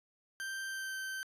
40% pulse tone with pitch glide, 1568 to 1550 Hz, G6 to G6, 0 to -20 cents, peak -37 dBFS, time 0.4-1.23 s, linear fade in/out 0 ms, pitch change -20 cents, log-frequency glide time 0.68-0.97 s, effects resampled to 32000 Hz + 12-bit

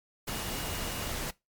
sine tone in noise, 2867 Hz, F7, 45 cents sharp, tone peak -46 dBFS, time 0.28-1.12 s, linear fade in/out 10 ms, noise pink, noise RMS -35 dBFS, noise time 0.27-1.31 s, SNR -14 dB, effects noise-tail reverb RT60 0.2 s tail -21 dB re dry + MP3 96 kbps

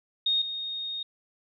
sine tone pair in turn, 3711 / 3711 Hz, A#7 / A#7, -9 / -9 cents, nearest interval unison, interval 0 cents, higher neither, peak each -22 / -31 dBFS, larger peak first, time 0.26-0.42 / 0.42-1.03 s, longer second, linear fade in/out 5 ms, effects none

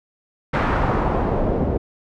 pink noise with low-pass filter sweep, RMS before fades -20 dBFS, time 0.53-1.78 s, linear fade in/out 10 ms, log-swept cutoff 1600 to 480 Hz, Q 1.3, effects none

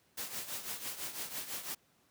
white noise with tremolo, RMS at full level -38 dBFS, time 0.17-1.75 s, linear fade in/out 10 ms, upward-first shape triangle, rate 6 Hz, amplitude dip 75%, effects pink hiss -70 dBFS RMS until 2.1 s + high-pass 100 Hz 12 dB/octave

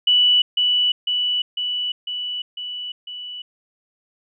sine tone with echo, 2960 Hz, F#7, in tune, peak -12 dBFS, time 0.07-0.42 s, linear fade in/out 5 ms, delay 500 ms, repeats 6, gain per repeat -3 dB, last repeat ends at 3.42 s, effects none

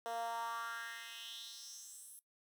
10% pulse tone with high-pass filter sweep, 231.1 Hz, A#3, 15 cents flat, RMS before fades -45 dBFS, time 0.06-2.19 s, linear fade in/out 0 ms, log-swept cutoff 560 to 11000 Hz, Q 3.7, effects noise-tail reverb RT60 0.1 s tail -17 dB re dry

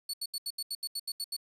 sawtooth tone bursts, 4435 Hz, C#8, in tune, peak -30 dBFS, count 11, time 0.09-1.366 s, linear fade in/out 5 ms, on 46 ms, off 77 ms, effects resampled to 32000 Hz + 10-bit

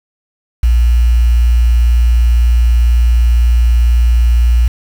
sine tone with quantisation, 59 Hz, A#1, 22 cents sharp, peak -6 dBFS, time 0.63-4.68 s, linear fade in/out 5 ms, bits 5, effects none

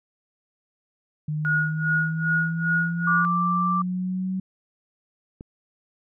sine exponential sweep, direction up, 151.4 to 188.6 Hz, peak -24 dBFS, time 1.28-4.4 s, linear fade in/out 5 ms
sine tone with tremolo, 1445 Hz, F#6, 41 cents flat, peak -19 dBFS, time 1.45-3.25 s, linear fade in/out 0 ms, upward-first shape sine, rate 2.5 Hz, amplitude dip 90%
sine tone, 1174.7 Hz, D6, in tune, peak -21 dBFS, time 3.07-3.82 s, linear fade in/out 5 ms
click, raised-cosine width 3 ms, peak -25 dBFS, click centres 5.409 s
effects none

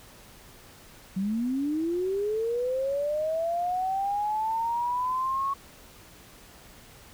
sine linear sweep, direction up, 183.5 to 1108.7 Hz, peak -25 dBFS, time 1.16-5.54 s, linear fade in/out 10 ms, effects pink hiss -51 dBFS RMS until 7.13 s

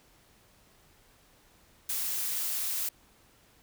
blue noise, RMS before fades -32 dBFS, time 1.89-2.89 s, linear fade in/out 5 ms, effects pink hiss -62 dBFS RMS until 3.62 s

